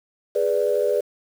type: chord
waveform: sine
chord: G# diminished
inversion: none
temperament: equal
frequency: 415.3 / 493.9 / 587.3 Hz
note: G#4 / B4 / D5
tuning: 0 / 0 / 0 cents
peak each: -22 dBFS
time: 0.35-1.01 s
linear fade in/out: 10 ms
effects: tanh soft clip ceiling -9 dBFS + 7-bit